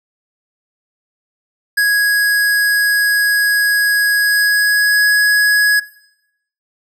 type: tone with pitch glide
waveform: square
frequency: 1661.2 to 1672.8 Hz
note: G#6 to G#6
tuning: 0 to +12 cents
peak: -11 dBFS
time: 1.77-5.8 s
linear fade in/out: 10 ms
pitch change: +12 cents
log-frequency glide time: 4.16-5.13 s
effects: noise-tail reverb RT60 0.8 s tail -17 dB re dry